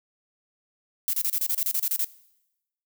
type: noise bursts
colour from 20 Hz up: violet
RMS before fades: -25 dBFS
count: 12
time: 1.08-2.045 s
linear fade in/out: 0 ms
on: 52 ms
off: 31 ms
effects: noise-tail reverb RT60 0.9 s tail -20 dB re dry